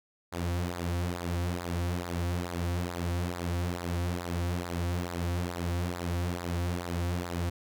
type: tone with flanger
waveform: sawtooth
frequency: 87.31 Hz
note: F2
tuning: in tune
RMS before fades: -32 dBFS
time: 0.32-7.5 s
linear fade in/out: 10 ms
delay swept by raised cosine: 0.33 to 4.93 ms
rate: 2.3 Hz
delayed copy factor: -0.7
effects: none